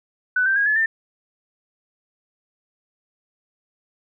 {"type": "tone with pitch steps", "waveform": "sine", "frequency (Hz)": [1496, 1565.8, 1639, 1715.5, 1795.6], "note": ["F#6", "G6", "G#6", "A6", "A6"], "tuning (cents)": [19, -2, -23, -44, 35], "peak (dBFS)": -16, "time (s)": [0.36, 0.86], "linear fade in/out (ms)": 5, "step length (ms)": 100, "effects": []}